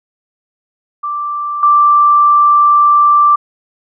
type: tone with level steps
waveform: sine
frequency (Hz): 1174.7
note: D6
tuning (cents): 0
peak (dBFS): -16 / -5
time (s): 1.03-3.36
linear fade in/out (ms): 10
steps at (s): 1.63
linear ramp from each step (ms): 2
effects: none